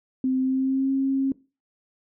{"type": "tone with pitch glide", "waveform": "sine", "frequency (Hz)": [260, 269.5], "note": ["C4", "C#4"], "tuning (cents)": [-11, -49], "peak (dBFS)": -20, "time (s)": [0.24, 1.32], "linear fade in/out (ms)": 2, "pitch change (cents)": 62, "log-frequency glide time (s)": [0.39, 0.91], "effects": ["noise-tail reverb RT60 0.3 s tail -20 dB re dry"]}